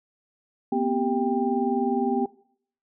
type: tone cluster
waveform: sine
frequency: 236.6 / 256.5 / 393.2 / 793 Hz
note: A#3 / C4 / G4 / G5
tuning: +26 / -34 / +5 / +20 cents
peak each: -27 dBFS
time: 0.72-2.26 s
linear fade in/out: 5 ms
effects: noise-tail reverb RT60 0.6 s tail -20 dB re dry